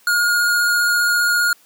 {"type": "tone with vibrato", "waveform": "square", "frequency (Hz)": 1430, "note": "F6", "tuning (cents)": 41, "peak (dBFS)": -15, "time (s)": [0.07, 1.53], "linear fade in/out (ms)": 2, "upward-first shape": "triangle", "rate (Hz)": 15, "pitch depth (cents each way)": 12, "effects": ["white hiss -53 dBFS RMS until 1.65 s", "high-pass 150 Hz 12 dB/octave"]}